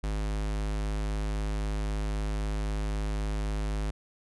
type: tone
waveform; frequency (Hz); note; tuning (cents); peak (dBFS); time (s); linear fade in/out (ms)
square; 51.91; G#1; 0; -29; 0.03-3.91; 10
effects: resampled to 24000 Hz